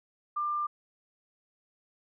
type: tone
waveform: sine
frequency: 1193 Hz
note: D6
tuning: 27 cents sharp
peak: -28 dBFS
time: 0.36-0.67 s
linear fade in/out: 10 ms
effects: none